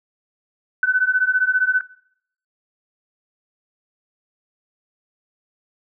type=beating tone pair; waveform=sine; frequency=1500 / 1515 Hz; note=F#6 / F#6; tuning=+23 / +40 cents; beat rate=15 Hz; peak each=-18 dBFS; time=0.83-1.81 s; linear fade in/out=2 ms; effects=noise-tail reverb RT60 0.7 s tail -22 dB re dry